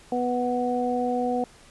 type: harmonic tone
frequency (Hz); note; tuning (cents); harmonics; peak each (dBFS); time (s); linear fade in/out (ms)
246.6; B3; -2; 1 / 2 / 3; -27 / -27 / -27; 0.12-1.44; 2
effects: pink hiss -52 dBFS RMS until 1.7 s + resampled to 24000 Hz